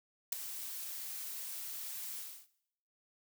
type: noise with ADSR envelope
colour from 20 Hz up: blue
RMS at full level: -29 dBFS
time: 0.32-2.47 s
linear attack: 7 ms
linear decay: 5 ms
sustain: -14 dB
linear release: 300 ms
effects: noise-tail reverb RT60 0.7 s tail -17 dB re dry